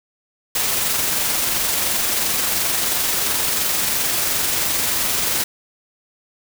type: noise with amplitude modulation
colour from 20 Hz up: white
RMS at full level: -19 dBFS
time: 0.55-5.44 s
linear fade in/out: 5 ms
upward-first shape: sine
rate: 22.9 Hz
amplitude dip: 25%
effects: none